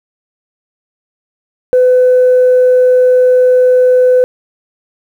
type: tone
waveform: sine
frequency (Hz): 504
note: B4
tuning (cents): +35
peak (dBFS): -3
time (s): 1.73-4.24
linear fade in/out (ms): 0
effects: tanh soft clip ceiling -2 dBFS + 7-bit